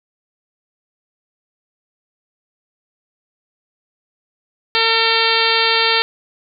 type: harmonic tone with a mistuned harmonic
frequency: 452.9 Hz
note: A#4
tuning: 50 cents flat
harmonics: 1 / 2 / 3 / 4 / 5 / 6 / 7 / 8 / 9 / 10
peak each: -22 / -22 / -22 / -22 / -22 / -22 / -22 / -22 / -22 / -22 dBFS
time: 4.75-6.02 s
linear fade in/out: 0 ms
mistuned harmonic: 10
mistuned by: +16 cents
effects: none